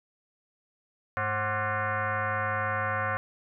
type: tone with frequency modulation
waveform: sine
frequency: 216.7 Hz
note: A3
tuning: 26 cents flat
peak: -26 dBFS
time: 1.17-3.17 s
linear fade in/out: 0 ms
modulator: 319 Hz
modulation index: 5.2
effects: none